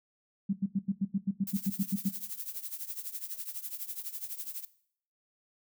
sine tone bursts, 196 Hz, G3, in tune, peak -25 dBFS, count 13, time 0.49-2.092 s, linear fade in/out 10 ms, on 42 ms, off 88 ms
violet noise with tremolo, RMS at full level -36 dBFS, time 1.47-4.65 s, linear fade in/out 2 ms, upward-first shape triangle, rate 12 Hz, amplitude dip 90%
effects noise-tail reverb RT60 0.6 s tail -18 dB re dry

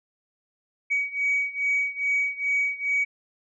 sine beating tone pair, 2261 / 2263.4 Hz, C#7 / C#7, +34 / +35 cents, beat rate 2.4 Hz, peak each -24 / -26 dBFS, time 0.9-3.05 s, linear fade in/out 20 ms, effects tanh soft clip ceiling -16 dBFS

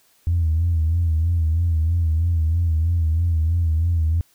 sine tone with vibrato, 82.41 Hz, E2, in tune, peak -15 dBFS, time 0.27-4.21 s, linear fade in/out 0 ms, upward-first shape sine, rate 3.1 Hz, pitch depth 80 cents each way, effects tanh soft clip ceiling -12 dBFS + white hiss -59 dBFS RMS until 4.34 s

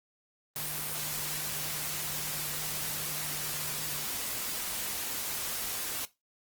sine tone in noise, 151.1 Hz, D3, 50 cents sharp, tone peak -46 dBFS, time 0.56-4.05 s, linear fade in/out 0 ms, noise white, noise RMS -35 dBFS, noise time 0.56-6.05 s, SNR -14 dB, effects noise-tail reverb RT60 0.2 s tail -17 dB re dry + Opus 24 kbps

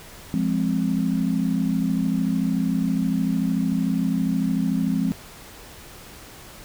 sine chord, F minor, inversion none, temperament equal, 174.61 / 207.7 / 261.6 Hz, F3 / Ab3 / C4, 0 / 0 / 0 cents, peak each -24 dBFS, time 0.34-5.12 s, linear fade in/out 0 ms, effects pink hiss -43 dBFS RMS until 6.64 s

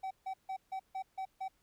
triangle tone bursts, 764 Hz, G5, 45 cents flat, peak -34 dBFS, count 7, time 0.03-1.483 s, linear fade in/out 10 ms, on 79 ms, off 150 ms, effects pink hiss -74 dBFS RMS until 1.62 s

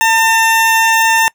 20% pulse tone, 901 Hz, A5, 41 cents sharp, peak -4 dBFS, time 0.01-1.28 s, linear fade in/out 0 ms, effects noise-tail reverb RT60 0.1 s tail -23 dB re dry

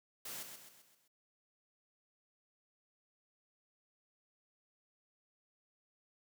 white noise with echo, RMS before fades -45 dBFS, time 0.25-0.43 s, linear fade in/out 5 ms, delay 130 ms, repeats 5, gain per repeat -6 dB, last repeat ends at 1.08 s, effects high-pass 100 Hz 12 dB/octave

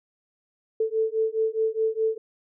sine beating tone pair, 440 / 444.8 Hz, A4 / A4, 0 / +19 cents, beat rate 4.8 Hz, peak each -25 dBFS, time 0.8-2.18 s, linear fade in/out 5 ms, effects none

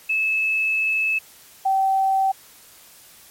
sine tone pair in turn, 2605 / 772 Hz, E7 / G5, -21 / -27 cents, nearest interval octave + major sixth, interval 2106 cents, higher first, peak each -18 / -16 dBFS, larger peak second, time 0.09-1.19 / 1.65-2.32 s, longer first, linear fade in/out 10 ms, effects white hiss -48 dBFS RMS until 3.3 s + MP3 64 kbps

